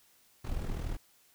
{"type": "noise with amplitude modulation", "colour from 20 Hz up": "brown", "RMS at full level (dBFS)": -32, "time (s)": [0.44, 0.97], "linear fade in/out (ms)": 10, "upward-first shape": "sine", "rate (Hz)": 40.1, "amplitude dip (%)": 60, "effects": ["white hiss -65 dBFS RMS until 1.34 s"]}